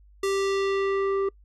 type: tone with low-pass filter sweep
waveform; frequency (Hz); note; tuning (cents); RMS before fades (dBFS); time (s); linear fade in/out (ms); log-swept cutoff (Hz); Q
square; 392; G4; 0; -25; 0.23-1.29; 5; 10000 to 970; 1
effects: noise-tail reverb RT60 0.1 s tail -25 dB re dry + added 50 Hz sine -51 dBFS peak until 1.44 s